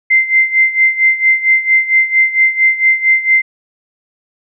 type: tone with tremolo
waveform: sine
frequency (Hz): 2081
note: C7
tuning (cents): -10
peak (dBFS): -5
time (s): 0.1-3.42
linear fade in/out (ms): 10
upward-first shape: sine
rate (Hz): 4.4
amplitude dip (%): 80
effects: none